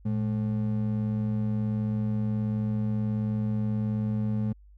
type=ring-modulated tone; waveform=triangle; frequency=162.6 Hz; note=E3; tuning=23 cents flat; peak=-20 dBFS; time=0.05-4.53 s; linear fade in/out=10 ms; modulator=49.3 Hz; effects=added 50 Hz sine -50 dBFS peak until 4.77 s